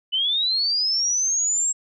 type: linear sweep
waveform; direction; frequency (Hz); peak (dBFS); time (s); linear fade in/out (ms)
sine; up; 2964 to 7620; -19; 0.12-1.73; 20
effects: none